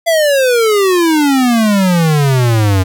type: exponential sweep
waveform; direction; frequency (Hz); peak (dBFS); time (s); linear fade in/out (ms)
square; down; 682 to 91.5; -9; 0.06-2.84; 20
effects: none